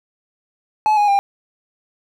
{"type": "tone with pitch steps", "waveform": "triangle", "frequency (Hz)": [857, 827.3, 798.7], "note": ["A5", "G#5", "G5"], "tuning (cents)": [-46, -7, 32], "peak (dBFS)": -10, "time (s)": [0.86, 1.19], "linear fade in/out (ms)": 0, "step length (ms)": 110, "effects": []}